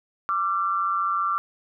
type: tone pair together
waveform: sine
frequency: 1174.7 / 1359.9 Hz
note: D6 / F6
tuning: 0 / -46 cents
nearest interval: minor third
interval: 254 cents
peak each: -23 / -26 dBFS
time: 0.29-1.38 s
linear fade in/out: 0 ms
effects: none